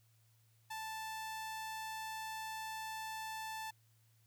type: tone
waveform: sawtooth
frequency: 880 Hz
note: A5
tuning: in tune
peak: -38 dBFS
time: 0.7-3.71 s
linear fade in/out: 10 ms
effects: added 112 Hz sine -68 dBFS peak until 4.26 s + white hiss -75 dBFS RMS until 4.26 s